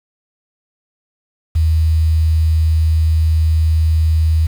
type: tone with quantisation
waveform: sine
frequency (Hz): 79.7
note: D#2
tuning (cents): +42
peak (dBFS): -10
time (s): 1.55-4.47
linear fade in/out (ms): 10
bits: 6
effects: none